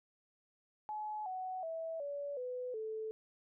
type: tone with pitch steps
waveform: sine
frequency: 851 / 745.1 / 652.4 / 571.3 / 500.2 / 438 Hz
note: G#5 / F#5 / E5 / D5 / B4 / A4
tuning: +42 / +12 / -18 / -48 / +22 / -8 cents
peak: -38 dBFS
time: 0.89-3.11 s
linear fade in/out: 0 ms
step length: 370 ms
effects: none